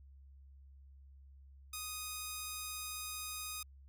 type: tone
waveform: 5% pulse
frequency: 1244.5 Hz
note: D#6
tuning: in tune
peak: -29 dBFS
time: 1.73-3.63 s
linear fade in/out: 5 ms
effects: added 68 Hz sine -55 dBFS peak until 3.88 s